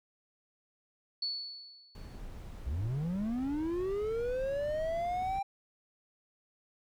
sine tone with exponential decay, 4435 Hz, C#8, in tune, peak -30 dBFS, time 1.22-2.19 s, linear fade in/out 5 ms, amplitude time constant 210 ms
brown noise, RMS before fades -45 dBFS, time 1.95-5.39 s, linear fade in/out 2 ms
triangle linear sweep, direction up, 58.6 to 796 Hz, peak -29 dBFS, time 2.66-5.43 s, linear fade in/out 10 ms
effects none

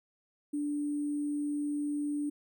sine tone with sample-and-hold, 292.6 Hz, D4, 6 cents flat, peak -30 dBFS, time 0.53-2.3 s, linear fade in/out 10 ms, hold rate 8820 Hz, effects none

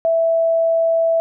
sine tone, 659.3 Hz, E5, in tune, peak -13 dBFS, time 0.05-1.2 s, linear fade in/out 0 ms, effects none

